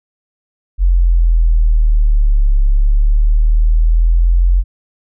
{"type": "exponential two-way sweep", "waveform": "sine", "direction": "down then up", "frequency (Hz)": [44.75, 34.65, 44.75], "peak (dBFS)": -7, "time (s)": [0.78, 4.64], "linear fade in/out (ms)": 50, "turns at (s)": 2.61, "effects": []}